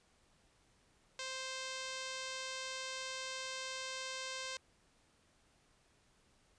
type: tone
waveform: 5% pulse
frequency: 523 Hz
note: C5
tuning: 1 cent flat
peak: -29 dBFS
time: 1.19-4.57 s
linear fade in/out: 2 ms
effects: pink hiss -71 dBFS RMS until 6.58 s + resampled to 22050 Hz